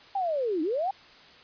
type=linear two-way sweep; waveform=sine; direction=down then up; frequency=809 to 294.8 to 809 Hz; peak=-25 dBFS; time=0.15-0.91 s; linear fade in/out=5 ms; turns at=0.62 s; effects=white hiss -52 dBFS RMS until 1.43 s + resampled to 11025 Hz